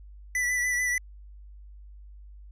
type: tone with vibrato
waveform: square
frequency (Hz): 1975.5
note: B6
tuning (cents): 0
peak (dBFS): -25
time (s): 0.35-0.98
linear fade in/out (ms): 2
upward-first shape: sine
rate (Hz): 6.8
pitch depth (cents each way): 27
effects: added 50 Hz sine -44 dBFS peak until 2.51 s + low-pass 12000 Hz 12 dB/octave